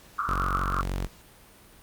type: band-pass noise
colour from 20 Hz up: pink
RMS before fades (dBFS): -29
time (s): 0.18-0.82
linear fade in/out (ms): 10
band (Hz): 1100 to 1400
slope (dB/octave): 96
type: tone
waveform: sawtooth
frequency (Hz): 46.32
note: F#1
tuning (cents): +3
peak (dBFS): -24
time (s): 0.28-1.07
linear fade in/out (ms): 10
effects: pink hiss -53 dBFS RMS until 1.82 s + Opus 48 kbps